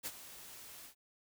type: noise with ADSR envelope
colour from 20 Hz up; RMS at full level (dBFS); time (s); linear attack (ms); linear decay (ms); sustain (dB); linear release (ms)
white; -39; 0.03-0.95; 31; 46; -13; 95
effects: none